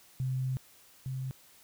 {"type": "tone pair in turn", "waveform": "sine", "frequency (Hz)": [130, 131.36], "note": ["C3", "C3"], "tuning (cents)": [-11, 7], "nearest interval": "unison", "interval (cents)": 18, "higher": "second", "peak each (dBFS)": [-29, -33], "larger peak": "first", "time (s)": [[0.2, 0.57], [1.06, 1.31]], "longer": "first", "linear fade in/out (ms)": 0, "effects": ["white hiss -59 dBFS RMS until 1.63 s"]}